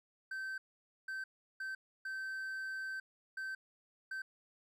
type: tone bursts at uneven times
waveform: triangle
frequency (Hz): 1548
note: G6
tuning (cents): -22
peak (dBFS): -37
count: 6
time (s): 0.31-0.58 / 1.08-1.24 / 1.6-1.75 / 2.05-3 / 3.37-3.55 / 4.11-4.22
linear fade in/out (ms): 5
effects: none